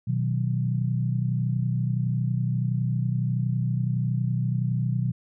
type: chord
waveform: sine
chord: B major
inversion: none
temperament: equal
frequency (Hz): 123.47 / 155.56 / 185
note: B2 / D#3 / F#3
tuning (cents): 0 / 0 / 0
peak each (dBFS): -24 / -29 / -30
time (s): 0.07-5.12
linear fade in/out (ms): 10
effects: none